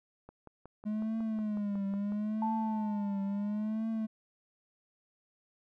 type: click train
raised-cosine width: 1 ms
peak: -35 dBFS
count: 11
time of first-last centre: 0.29-2.122 s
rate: 5.46 Hz
type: tone with vibrato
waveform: triangle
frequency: 210 Hz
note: G#3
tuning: 19 cents sharp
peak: -29 dBFS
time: 0.85-4.07 s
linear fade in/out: 20 ms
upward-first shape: triangle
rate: 0.74 Hz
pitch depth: 120 cents each way
type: tone with exponential decay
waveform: sine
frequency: 880 Hz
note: A5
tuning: in tune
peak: -30 dBFS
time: 2.42-4.03 s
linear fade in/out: 2 ms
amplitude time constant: 350 ms
effects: none